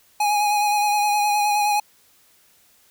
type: tone with vibrato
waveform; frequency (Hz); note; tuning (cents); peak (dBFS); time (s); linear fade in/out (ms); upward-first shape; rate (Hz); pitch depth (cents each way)
square; 830.6; G#5; 0; -18; 0.2-1.8; 5; sine; 9.6; 25
effects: white hiss -57 dBFS RMS until 2.9 s